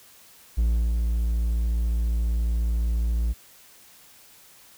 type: tone with ADSR envelope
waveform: triangle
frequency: 57.2 Hz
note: A#1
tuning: 32 cents flat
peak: -16 dBFS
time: 0.57-3.34 s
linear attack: 16 ms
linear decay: 340 ms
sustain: -3 dB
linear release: 29 ms
effects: white hiss -52 dBFS RMS until 4.77 s